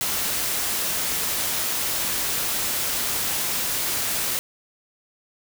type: noise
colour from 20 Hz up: white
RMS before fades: -25 dBFS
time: 0.01-4.39 s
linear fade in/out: 0 ms
effects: none